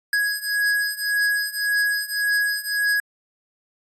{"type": "beating tone pair", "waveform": "square", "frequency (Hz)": [1661.2, 1663], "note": ["G#6", "G#6"], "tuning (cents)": [0, 2], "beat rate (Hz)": 1.8, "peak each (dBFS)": [-25, -23], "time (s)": [0.13, 3], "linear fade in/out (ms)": 2, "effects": ["AAC 64 kbps"]}